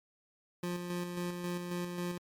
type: tone with tremolo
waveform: 25% pulse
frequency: 176.2 Hz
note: F3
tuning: 16 cents sharp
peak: -30 dBFS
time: 0.63-2.18 s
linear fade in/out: 5 ms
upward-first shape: square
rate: 3.7 Hz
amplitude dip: 40%
effects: MP3 96 kbps